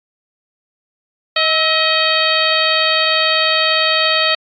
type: harmonic tone with a mistuned harmonic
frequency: 631 Hz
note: D#5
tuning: 24 cents sharp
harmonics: 1 / 2 / 3 / 4 / 5 / 6 / 7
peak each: -20 / -20 / -20 / -20 / -20 / -20 / -20 dBFS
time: 1.36-4.35 s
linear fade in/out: 5 ms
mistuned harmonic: 2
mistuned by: +53 cents
effects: AAC 64 kbps